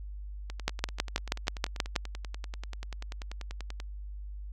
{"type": "two click trains", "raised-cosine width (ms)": 0.2, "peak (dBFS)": [-23, -9], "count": [35, 9], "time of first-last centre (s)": [[0.5, 3.801], [0.68, 1.962]], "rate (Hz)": [10.3, 6.24], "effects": ["added 50 Hz sine -38 dBFS peak until 4.52 s"]}